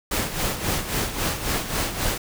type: noise with tremolo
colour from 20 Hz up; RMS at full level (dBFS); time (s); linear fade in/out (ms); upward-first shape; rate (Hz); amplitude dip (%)
pink; -23; 0.11-2.18; 5; sine; 3.7; 65
effects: none